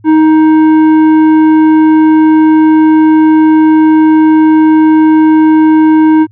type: tone with tanh clipping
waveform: sine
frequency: 313.4 Hz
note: D#4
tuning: 13 cents sharp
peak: -4 dBFS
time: 0.04-6.27 s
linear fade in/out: 50 ms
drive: 10 dB
effects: added 106 Hz sine -38 dBFS peak until 6.31 s